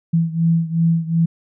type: beating tone pair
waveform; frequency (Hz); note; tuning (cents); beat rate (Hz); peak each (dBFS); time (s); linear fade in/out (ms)
sine; 164.81 / 167.51; E3 / E3; 0 / +28; 2.7; -16 / -19; 0.13-1.26; 10
effects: none